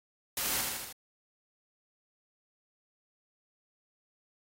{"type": "noise with echo", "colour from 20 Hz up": "white", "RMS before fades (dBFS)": -33, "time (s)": [0.37, 0.61], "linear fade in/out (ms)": 2, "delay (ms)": 79, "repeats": 4, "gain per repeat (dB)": -3, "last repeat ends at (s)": 0.926, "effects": ["AAC 48 kbps"]}